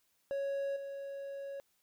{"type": "tone with level steps", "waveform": "triangle", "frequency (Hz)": 554.4, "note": "C#5", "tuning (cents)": 0, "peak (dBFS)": [-31, -38], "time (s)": [0.31, 1.6], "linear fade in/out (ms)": 0, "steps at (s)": 0.76, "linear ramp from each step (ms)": 5, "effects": ["white hiss -75 dBFS RMS until 1.82 s"]}